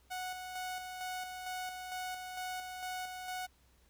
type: tone with tremolo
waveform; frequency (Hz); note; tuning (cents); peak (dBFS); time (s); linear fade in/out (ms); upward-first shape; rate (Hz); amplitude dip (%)
sawtooth; 737; F#5; -7; -34; 0.1-3.47; 20; square; 2.2; 40
effects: added 63 Hz sine -66 dBFS peak until 3.89 s + pink hiss -70 dBFS RMS until 3.89 s